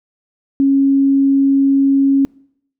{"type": "tone", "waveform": "sine", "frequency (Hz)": 274.3, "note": "C#4", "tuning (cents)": -18, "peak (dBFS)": -9, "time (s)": [0.6, 2.25], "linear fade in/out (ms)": 0, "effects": ["noise-tail reverb RT60 0.7 s tail -26 dB re dry"]}